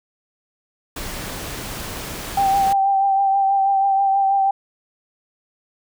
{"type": "noise", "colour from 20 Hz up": "pink", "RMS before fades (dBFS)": -30, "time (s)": [0.96, 2.73], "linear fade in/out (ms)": 5}
{"type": "tone with vibrato", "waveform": "sine", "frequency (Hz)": 784, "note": "G5", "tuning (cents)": 0, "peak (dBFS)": -14, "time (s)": [2.37, 4.51], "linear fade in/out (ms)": 5, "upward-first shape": "triangle", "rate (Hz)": 6.2, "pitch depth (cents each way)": 29}
{"effects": []}